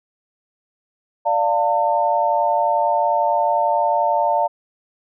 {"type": "chord", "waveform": "sine", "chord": "D minor", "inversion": "none", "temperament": "equal with one note detuned", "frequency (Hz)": [587.3, 698.5, 901.1], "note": ["D5", "F5", "A5"], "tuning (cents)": [0, 0, 41], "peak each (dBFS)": [-21, -20, -18], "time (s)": [1.25, 4.48], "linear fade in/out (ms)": 20, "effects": []}